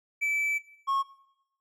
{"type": "tone pair in turn", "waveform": "triangle", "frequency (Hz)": [2313, 1091.6], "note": ["D7", "C#6"], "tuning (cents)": [-27, -27], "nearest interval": "octave + minor second", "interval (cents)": 1300, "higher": "first", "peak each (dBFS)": -23, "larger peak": "neither", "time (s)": [[0.21, 0.59], [0.87, 1.03]], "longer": "first", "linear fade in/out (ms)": 20, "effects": ["noise-tail reverb RT60 0.8 s tail -17 dB re dry"]}